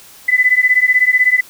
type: beating tone pair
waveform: sine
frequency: 1996 / 2012 Hz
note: B6 / B6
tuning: +18 / +32 cents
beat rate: 16 Hz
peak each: -12 dBFS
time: 0.28-1.41 s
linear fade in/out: 10 ms
effects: white hiss -41 dBFS RMS until 1.49 s